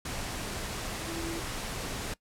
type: tone in noise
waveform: sine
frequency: 332.8 Hz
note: E4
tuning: 17 cents sharp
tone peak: -36 dBFS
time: 1.07-1.4 s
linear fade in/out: 5 ms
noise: pink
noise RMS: -36 dBFS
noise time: 0.05-2.14 s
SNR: -3 dB
effects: noise-tail reverb RT60 0.1 s tail -20 dB re dry + low-pass 11000 Hz 12 dB/octave